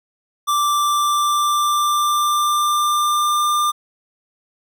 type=tone with pitch glide; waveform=square; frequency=1174 to 1196.6 Hz; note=D6 to D6; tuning=-1 to +32 cents; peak=-16 dBFS; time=0.47-3.72 s; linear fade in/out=20 ms; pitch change=+33 cents; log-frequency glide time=0.69-3.46 s; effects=none